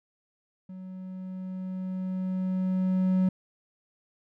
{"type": "tone with level ramp", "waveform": "triangle", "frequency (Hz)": 186.2, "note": "F#3", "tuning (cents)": 11, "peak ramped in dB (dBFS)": [-37, -18], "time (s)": [0.69, 3.29], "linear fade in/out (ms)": 5, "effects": []}